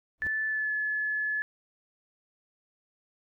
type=noise with exponential growth; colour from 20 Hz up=brown; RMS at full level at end=-37 dBFS; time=0.18-0.27 s; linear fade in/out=0 ms; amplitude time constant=19 ms
type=tone with pitch glide; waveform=sine; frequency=1749 to 1716 Hz; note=A6 to A6; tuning=-11 to -44 cents; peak=-27 dBFS; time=0.22-1.42 s; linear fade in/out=0 ms; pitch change=-33 cents; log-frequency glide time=0.47-0.72 s
effects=none